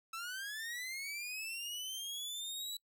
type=linear sweep; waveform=sawtooth; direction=up; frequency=1306 to 3951 Hz; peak=-37 dBFS; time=0.13-2.77 s; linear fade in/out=5 ms; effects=noise-tail reverb RT60 0.1 s tail -23 dB re dry